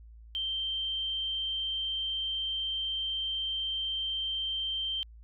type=tone; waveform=sine; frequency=3136 Hz; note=G7; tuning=in tune; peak=-30 dBFS; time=0.35-5.03 s; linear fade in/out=0 ms; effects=added 56 Hz sine -48 dBFS peak until 5.23 s